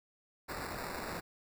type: noise with sample-and-hold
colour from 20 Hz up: blue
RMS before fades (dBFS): -41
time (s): 0.48-1.21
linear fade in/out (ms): 20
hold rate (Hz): 3150
effects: none